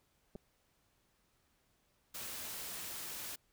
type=clicks; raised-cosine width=2 ms; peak=-35 dBFS; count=2; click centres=0.353 / 0.358 s
type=noise; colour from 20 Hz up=white; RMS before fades=-44 dBFS; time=2.14-3.36 s; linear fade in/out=10 ms
effects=pink hiss -75 dBFS RMS until 3.52 s